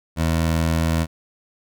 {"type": "tone", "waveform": "20% pulse", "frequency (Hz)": 81.6, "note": "E2", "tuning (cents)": -17, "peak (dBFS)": -13, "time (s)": [0.16, 1.07], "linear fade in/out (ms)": 50, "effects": []}